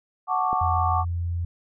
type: chord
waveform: sine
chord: D major seventh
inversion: first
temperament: equal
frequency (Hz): 740 / 880 / 1108.7 / 1174.7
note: F#5 / A5 / C#6 / D6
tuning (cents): 0 / 0 / 0 / 0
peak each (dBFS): -25 / -28 / -27 / -26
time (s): 0.27-1.05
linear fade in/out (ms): 50
type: click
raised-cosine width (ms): 2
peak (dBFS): -20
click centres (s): 0.53
type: tone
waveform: sine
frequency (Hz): 86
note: F2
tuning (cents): -26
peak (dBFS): -24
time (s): 0.61-1.45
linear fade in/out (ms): 5
effects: none